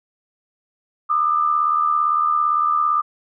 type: tone pair together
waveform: sine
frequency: 1200.3 / 1278 Hz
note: D6 / D#6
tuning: +37 / +46 cents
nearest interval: minor second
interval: 109 cents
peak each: -16 / -23 dBFS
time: 1.09-3.02 s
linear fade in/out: 20 ms
effects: none